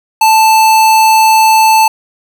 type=tone; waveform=square; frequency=880 Hz; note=A5; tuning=in tune; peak=-5 dBFS; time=0.21-1.88 s; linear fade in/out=5 ms; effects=none